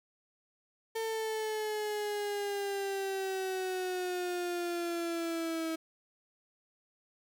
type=exponential sweep; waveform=35% pulse; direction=down; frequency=450 to 322.3 Hz; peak=-31 dBFS; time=0.95-5.76 s; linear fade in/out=10 ms; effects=none